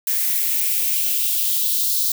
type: noise with high-pass filter sweep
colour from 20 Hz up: violet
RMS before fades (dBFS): -20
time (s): 0.07-2.12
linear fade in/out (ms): 2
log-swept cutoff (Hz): 1700 to 4200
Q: 2.8
effects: none